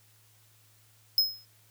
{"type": "tone with exponential decay", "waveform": "square", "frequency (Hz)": 5130, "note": "E8", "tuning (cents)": -48, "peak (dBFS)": -18, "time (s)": [1.18, 1.45], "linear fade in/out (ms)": 1, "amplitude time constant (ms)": 57, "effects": ["added 108 Hz sine -63 dBFS peak until 1.7 s", "white hiss -63 dBFS RMS until 1.7 s"]}